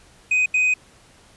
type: tone bursts at uneven times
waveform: triangle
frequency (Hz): 2504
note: D#7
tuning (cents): +10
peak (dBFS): -14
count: 2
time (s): 0.31-0.46 / 0.54-0.74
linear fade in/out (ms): 5
effects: pink hiss -52 dBFS RMS until 1.36 s + resampled to 24000 Hz